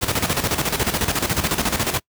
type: noise with tremolo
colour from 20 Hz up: pink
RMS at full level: -19 dBFS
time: 0.01-2 s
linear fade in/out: 20 ms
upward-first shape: square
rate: 14 Hz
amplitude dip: 65%
effects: noise-tail reverb RT60 0.1 s tail -24 dB re dry + high-pass 60 Hz 12 dB/octave